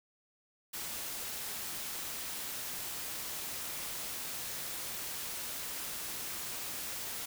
white noise, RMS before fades -40 dBFS, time 0.73-7.26 s, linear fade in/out 10 ms, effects none

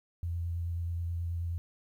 sine tone with vibrato, 85.2 Hz, F2, 42 cents flat, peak -31 dBFS, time 0.23-1.58 s, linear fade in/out 0 ms, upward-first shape sine, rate 9.3 Hz, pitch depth 16 cents each way, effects 11-bit

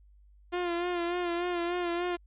sawtooth tone with vibrato, 349.2 Hz, F4, in tune, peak -25 dBFS, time 0.52-2.17 s, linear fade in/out 20 ms, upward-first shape sine, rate 3.4 Hz, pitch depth 40 cents each way, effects added 50 Hz sine -55 dBFS peak until 2.26 s + resampled to 8000 Hz

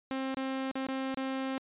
sawtooth tone with dropouts, 265.5 Hz, C4, 25 cents sharp, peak -28 dBFS, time 0.11-1.58 s, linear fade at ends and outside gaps 0 ms, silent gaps 0.345-0.37 / 0.714-0.755 / 0.868-0.886 / 1.144-1.173 s, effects resampled to 8000 Hz

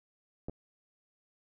clicks, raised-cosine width 2 ms, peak -25 / -28 dBFS, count 2, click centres 0.485 / 0.496 s, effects none

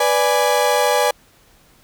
35% pulse chord, G# diminished, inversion first, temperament equal, 493.9 / 587.3 / 830.6 Hz, B4 / D5 / G#5, 0 / 0 / 0 cents, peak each -17 dBFS, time 0-1.11 s, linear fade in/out 5 ms, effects pink hiss -53 dBFS RMS until 1.83 s

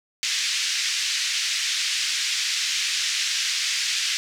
white band-pass noise, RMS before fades -25 dBFS, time 0.23-4.17 s, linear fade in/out 0 ms, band 1900 to 6200 Hz, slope 24 dB/octave, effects none

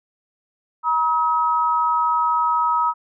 sine tone pair together, 956 / 1276 Hz, A#5 / D#6, +43 / +43 cents, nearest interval perfect fourth, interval 500 cents, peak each -19 dBFS, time 0.83-2.94 s, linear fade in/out 50 ms, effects none

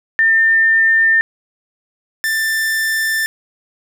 sine / 45% pulse tone pair in turn, 1802 / 1777.2 Hz, A6 / A6, +41 / +17 cents, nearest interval unison, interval 24 cents, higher first, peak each -9 / -15 dBFS, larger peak first, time 0.19-1.21 / 2.24-3.26 s, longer neither, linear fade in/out 0 ms, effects none

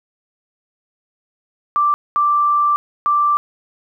sine tone bursts at uneven times, 1174.7 Hz, D6, in tune, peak -12 dBFS, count 3, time 1.76-1.94 / 2.16-2.76 / 3.06-3.37 s, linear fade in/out 0 ms, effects 9-bit

